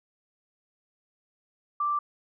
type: tone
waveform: sine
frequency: 1174.7 Hz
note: D6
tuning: in tune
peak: -24 dBFS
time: 1.8-1.99 s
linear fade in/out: 5 ms
effects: none